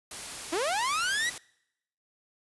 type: noise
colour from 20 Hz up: white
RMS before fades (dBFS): -39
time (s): 0.11-1.38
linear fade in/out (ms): 2
type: linear sweep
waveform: sawtooth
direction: up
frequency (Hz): 298.8 to 1987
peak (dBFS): -23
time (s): 0.52-1.3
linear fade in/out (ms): 10
effects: noise-tail reverb RT60 0.8 s tail -24 dB re dry + resampled to 24000 Hz